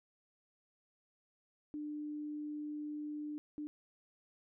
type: tone bursts at uneven times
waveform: sine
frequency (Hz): 298.6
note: D4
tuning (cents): +29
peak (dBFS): -39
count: 2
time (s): 1.74-3.38 / 3.58-3.67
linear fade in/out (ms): 0
effects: none